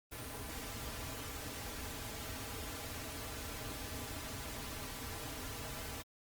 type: noise with comb filter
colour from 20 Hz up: pink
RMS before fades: -44 dBFS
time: 0.11-6.03 s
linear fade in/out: 20 ms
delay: 5.5 ms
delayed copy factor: -0.8
effects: Opus 32 kbps